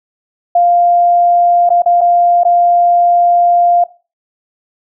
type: tone with dropouts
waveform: sine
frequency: 698.5 Hz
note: F5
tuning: in tune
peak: -6 dBFS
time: 0.55-3.84 s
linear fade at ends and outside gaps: 5 ms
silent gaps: 1.692-1.702 / 1.821-1.859 / 2.009-2.013 / 2.435-2.449 s
effects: noise-tail reverb RT60 0.3 s tail -17 dB re dry